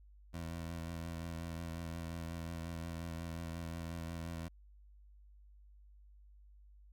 20% pulse tone with vibrato, 83.4 Hz, E2, 21 cents sharp, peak -36 dBFS, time 0.33-4.49 s, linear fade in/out 20 ms, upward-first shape sine, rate 5.6 Hz, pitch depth 30 cents each way, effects added 50 Hz sine -57 dBFS peak until 6.92 s

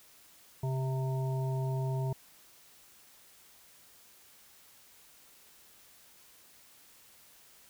harmonic tone with a mistuned harmonic, 131.2 Hz, C3, 5 cents sharp, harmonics 1 / 3 / 5 / 7, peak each -30 / -41 / -43 / -44 dBFS, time 0.63-2.13 s, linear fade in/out 5 ms, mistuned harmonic 1, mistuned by +23 cents, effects white hiss -59 dBFS RMS until 7.69 s

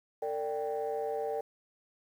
sine tone cluster, 452 / 587 / 784 Hz, A4 / D5 / G5, +47 / -1 / 0 cents, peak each -33 / -36 / -36 dBFS, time 0.22-1.41 s, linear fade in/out 5 ms, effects tanh soft clip ceiling -25 dBFS + 10-bit

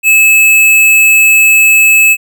square tone, 2600 Hz, E7, 24 cents flat, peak -4 dBFS, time 0.03-2.17 s, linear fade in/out 50 ms, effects none

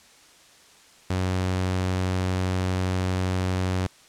sawtooth tone, 92.5 Hz, F#2, in tune, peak -19 dBFS, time 1.1-3.87 s, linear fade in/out 5 ms, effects white hiss -53 dBFS RMS until 4.08 s + low-pass 8000 Hz 12 dB/octave

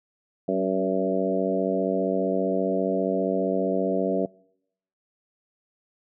harmonic tone with a mistuned harmonic, 95 Hz, F#2, 46 cents sharp, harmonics 2 / 3 / 4 / 5 / 6 / 7, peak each -29 / -29 / -29 / -29 / -29 / -29 dBFS, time 0.48-4.26 s, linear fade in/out 5 ms, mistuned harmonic 3, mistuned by -26 cents, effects noise-tail reverb RT60 0.8 s tail -26 dB re dry

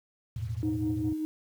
sine chord, E suspended fourth, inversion none, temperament equal with one note detuned, 82.41 / 110 / 122.76 Hz, E2 / A2 / B2, 0 / 0 / -10 cents, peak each -37 / -33 / -37 dBFS, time 0.36-1.13 s, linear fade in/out 5 ms
sine tone with tremolo, 311.1 Hz, D#4, in tune, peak -25 dBFS, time 0.63-1.25 s, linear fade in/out 0 ms, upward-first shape triangle, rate 5 Hz, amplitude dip 55%
effects tanh soft clip ceiling -20 dBFS + 9-bit

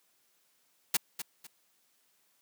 white noise with echo, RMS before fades -26 dBFS, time 0.94-0.97 s, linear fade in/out 5 ms, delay 250 ms, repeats 2, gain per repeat -11 dB, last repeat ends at 1.47 s, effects white hiss -71 dBFS RMS until 2.41 s + high-pass 150 Hz 12 dB/octave

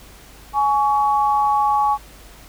sine tone pair together, 838 / 1124.4 Hz, G#5 / C#6, +15 / +24 cents, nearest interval perfect fourth, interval 509 cents, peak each -16 / -19 dBFS, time 0.53-1.98 s, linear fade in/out 50 ms, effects added 50 Hz sine -44 dBFS peak until 2.48 s + pink hiss -45 dBFS RMS until 2.48 s

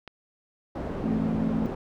click, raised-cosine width 0.3 ms, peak -24 dBFS, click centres 0.077 s
white low-pass noise, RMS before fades -33 dBFS, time 0.75-1.75 s, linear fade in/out 5 ms, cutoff 470 Hz, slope 12 dB/octave
sine chord, A minor, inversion second, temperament just, 165 / 220 / 264 Hz, E3 / A3 / C4, +2 / 0 / +16 cents, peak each -31 / -26 / -31 dBFS, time 1.04-1.66 s, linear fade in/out 0 ms
effects none

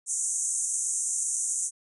white band-pass noise, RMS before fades -29 dBFS, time 0.06-1.71 s, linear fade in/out 50 ms, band 6200 to 9500 Hz, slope 96 dB/octave, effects none

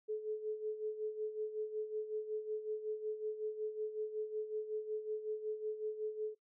sine tone with tremolo, 430 Hz, A4, 40 cents flat, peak -34 dBFS, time 0.08-6.35 s, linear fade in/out 20 ms, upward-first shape sine, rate 5.4 Hz, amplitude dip 70%, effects noise-tail reverb RT60 0.1 s tail -20 dB re dry

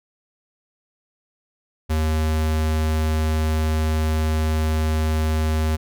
square tone, 78.3 Hz, D#2, 11 cents sharp, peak -19 dBFS, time 1.89-5.77 s, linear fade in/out 20 ms, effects none

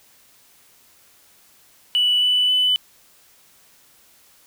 triangle tone with pitch steps, 2960 / 2981 / 3001 Hz, F#7 / F#7 / F#7, 0 / +12 / +24 cents, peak -12 dBFS, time 1.95-2.76 s, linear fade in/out 0 ms, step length 270 ms, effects tanh soft clip ceiling -12 dBFS + white hiss -54 dBFS RMS until 4.46 s

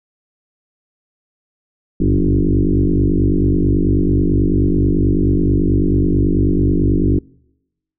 sine tone with frequency modulation, 120.8 Hz, B2, 38 cents flat, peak -11 dBFS, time 2-7.19 s, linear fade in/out 5 ms, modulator 49.2 Hz, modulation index 4.8, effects noise-tail reverb RT60 0.9 s tail -26 dB re dry

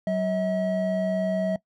triangle tone pair together, 188.6 / 641.9 Hz, F#3 / E5, +33 / -46 cents, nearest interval octave + major sixth, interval 2121 cents, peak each -24 / -23 dBFS, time 0.07-1.56 s, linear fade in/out 2 ms, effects noise-tail reverb RT60 0.1 s tail -20 dB re dry

